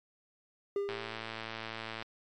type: tone with exponential decay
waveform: triangle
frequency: 401.4 Hz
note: G4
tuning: 41 cents sharp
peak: -26 dBFS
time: 0.76-1.41 s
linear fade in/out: 2 ms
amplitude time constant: 140 ms
type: click train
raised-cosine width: 0.3 ms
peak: -23 dBFS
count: 128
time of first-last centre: 0.89-2.024 s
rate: 112 Hz
effects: MP3 64 kbps